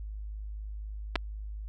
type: clicks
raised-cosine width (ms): 0.3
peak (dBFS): -12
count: 2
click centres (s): 1.156 / 1.159
effects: added 52 Hz sine -36 dBFS peak until 1.68 s